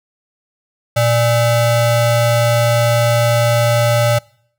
square ring-modulated tone, 354.5 Hz, F4, 26 cents sharp, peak -9 dBFS, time 0.96-4.19 s, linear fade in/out 10 ms, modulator 237 Hz, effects noise-tail reverb RT60 0.6 s tail -24 dB re dry

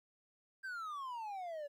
triangle exponential sweep, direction down, 1600 to 565 Hz, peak -39 dBFS, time 0.63-1.68 s, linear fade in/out 20 ms, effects 13-bit

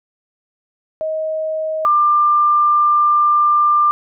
sine tone pair in turn, 630 / 1191.7 Hz, D#5 / D6, +21 / +25 cents, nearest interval major seventh, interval 1104 cents, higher second, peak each -18 / -10 dBFS, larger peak second, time 1.01-1.85 / 1.85-3.91 s, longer second, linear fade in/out 0 ms, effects none

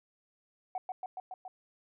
sine tone with echo, 746 Hz, F#5, 14 cents sharp, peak -31 dBFS, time 0.75-0.78 s, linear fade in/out 2 ms, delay 140 ms, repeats 5, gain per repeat -2 dB, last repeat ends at 1.48 s, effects tanh soft clip ceiling -28 dBFS

